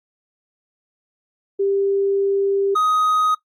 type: tone pair in turn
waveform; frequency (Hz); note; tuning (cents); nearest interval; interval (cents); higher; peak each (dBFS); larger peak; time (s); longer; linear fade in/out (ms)
sine / triangle; 395.3 / 1253.6; G4 / D#6; +15 / +13; octave + minor sixth; 1998; second; -16 / -13; second; 1.59-2.75 / 2.75-3.35; first; 10
effects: noise-tail reverb RT60 0.1 s tail -17 dB re dry + Opus 32 kbps